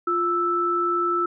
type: tone pair together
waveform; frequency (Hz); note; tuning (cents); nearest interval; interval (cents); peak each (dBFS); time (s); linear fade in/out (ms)
sine; 349.2 / 1318.4; F4 / E6; 0 / 0; octave + major seventh; 2300; -25 / -21; 0.07-1.26; 5
effects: none